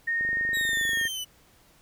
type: tone with pitch glide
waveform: sine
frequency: 1847 to 1829 Hz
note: A#6 to A#6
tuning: -16 to -33 cents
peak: -24 dBFS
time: 0.07-1.08 s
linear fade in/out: 10 ms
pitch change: -17 cents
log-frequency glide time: 0.48-0.78 s
type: click train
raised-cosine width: 2 ms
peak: -29 dBFS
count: 22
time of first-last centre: 0.21-1.053 s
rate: 24.9 Hz
type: exponential sweep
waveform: sawtooth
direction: down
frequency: 3862 to 2960 Hz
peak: -28 dBFS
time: 0.53-1.25 s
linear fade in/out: 20 ms
effects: pink hiss -59 dBFS RMS until 1.81 s